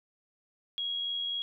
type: tone with amplitude modulation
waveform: sine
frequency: 3300 Hz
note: G#7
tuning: 12 cents flat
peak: -29 dBFS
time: 0.78-1.42 s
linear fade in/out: 0 ms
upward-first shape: sine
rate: 83.8 Hz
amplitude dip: 35%
effects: none